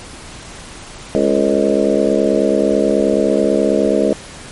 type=harmonic tone with a mistuned harmonic; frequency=69.3 Hz; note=C#2; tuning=in tune; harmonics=3 / 4 / 5 / 6 / 7 / 8 / 9; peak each=-19 / -19 / -19 / -19 / -19 / -19 / -19 dBFS; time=1.15-4.13 s; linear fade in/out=0 ms; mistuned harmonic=6; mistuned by=+61 cents; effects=pink hiss -34 dBFS RMS until 4.51 s + MP3 48 kbps